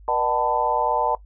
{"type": "tone cluster", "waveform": "sine", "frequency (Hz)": [481, 606, 755, 884, 1003], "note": ["B4", "D#5", "F#5", "A5", "B5"], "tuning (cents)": [-46, -46, 35, 8, 26], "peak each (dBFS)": [-28, -26, -27, -22, -27], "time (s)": [0.08, 1.15], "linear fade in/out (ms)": 2, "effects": ["noise-tail reverb RT60 0.1 s tail -18 dB re dry", "added 50 Hz sine -43 dBFS peak until 1.25 s"]}